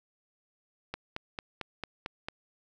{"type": "click train", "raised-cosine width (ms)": 0.3, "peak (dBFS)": -19, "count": 7, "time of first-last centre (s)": [0.94, 2.285], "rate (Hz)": 4.46, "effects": []}